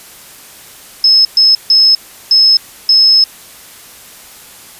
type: tone bursts at uneven times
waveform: sine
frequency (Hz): 5190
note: E8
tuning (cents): -28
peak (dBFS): -4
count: 5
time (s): 1.04-1.25 / 1.37-1.55 / 1.7-1.95 / 2.31-2.57 / 2.89-3.24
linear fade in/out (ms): 2
effects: white hiss -36 dBFS RMS until 4.79 s + resampled to 32000 Hz